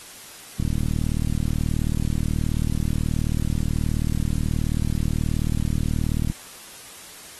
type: click train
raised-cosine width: 5 ms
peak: -11 dBFS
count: 221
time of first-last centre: 0.6-6.299 s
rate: 38.6 Hz
effects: white hiss -42 dBFS RMS until 7.39 s + AAC 32 kbps